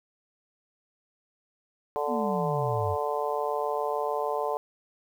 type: harmonic tone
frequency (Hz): 146.83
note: D3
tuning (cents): 0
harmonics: 3 / 4 / 5 / 6 / 7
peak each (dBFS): -31 / -32 / -33 / -34 / -34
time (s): 1.96-4.57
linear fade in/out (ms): 0
type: exponential sweep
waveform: sine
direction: down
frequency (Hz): 257.4 to 88.9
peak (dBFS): -29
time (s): 2.07-2.97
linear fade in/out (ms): 50
effects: 9-bit